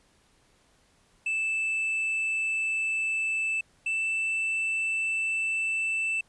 triangle tone pair in turn, 2637 / 2652 Hz, E7 / E7, 0 / +10 cents, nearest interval unison, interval 10 cents, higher second, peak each -24 dBFS, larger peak neither, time 1.26-3.61 / 3.86-6.21 s, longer neither, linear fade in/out 5 ms, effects pink hiss -64 dBFS RMS until 6.28 s + resampled to 24000 Hz

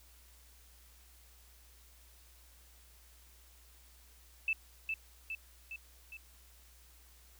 sine tone with echo, 2637 Hz, E7, in tune, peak -29 dBFS, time 4.48-4.53 s, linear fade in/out 2 ms, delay 410 ms, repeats 4, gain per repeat -4 dB, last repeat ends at 6.17 s, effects added 60 Hz sine -60 dBFS peak until 7.39 s + white hiss -63 dBFS RMS until 7.39 s

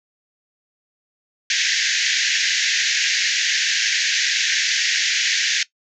pink band-pass noise, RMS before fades -20 dBFS, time 1.5-5.63 s, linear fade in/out 2 ms, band 1600 to 6900 Hz, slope 96 dB/octave, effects noise-tail reverb RT60 0.1 s tail -18 dB re dry

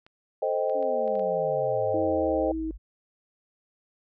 clicks, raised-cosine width 0.3 ms, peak -35 dBFS, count 6, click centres 0.065 / 0.697 / 0.827 / 1.078 / 1.154 / 1.195 s
sine chord, A half-diminished seventh, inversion none, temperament equal, 440 / 523.3 / 622.3 / 784 Hz, A4 / C5 / Eb5 / G5, 0 / 0 / 0 / 0 cents, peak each -31 / -27 / -28 / -32 dBFS, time 0.42-2.52 s, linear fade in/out 5 ms
sine exponential sweep, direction down, 293.7 to 48.75 Hz, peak -37 dBFS, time 0.74-2.78 s, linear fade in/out 20 ms
sine tone with vibrato, 319.2 Hz, D#4, 44 cents sharp, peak -28 dBFS, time 1.94-2.71 s, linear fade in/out 2 ms, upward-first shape triangle, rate 3.8 Hz, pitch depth 10 cents each way
effects none

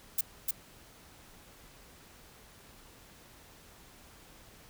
violet noise with echo, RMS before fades -28 dBFS, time 0.18-0.21 s, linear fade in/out 5 ms, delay 300 ms, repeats 1, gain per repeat -2 dB, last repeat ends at 0.51 s, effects pink hiss -56 dBFS RMS until 4.69 s

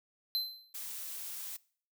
square tone with exponential decay, 4081 Hz, C8, 44 cents flat, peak -28 dBFS, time 0.35-0.73 s, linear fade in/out 0 ms, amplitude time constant 82 ms
blue noise, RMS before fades -42 dBFS, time 0.74-1.57 s, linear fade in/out 10 ms
effects noise-tail reverb RT60 0.5 s tail -22 dB re dry

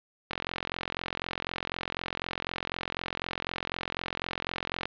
click train, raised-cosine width 0.3 ms, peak -15 dBFS, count 201, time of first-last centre 0.31-4.855 s, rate 44 Hz, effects resampled to 11025 Hz + 8-bit

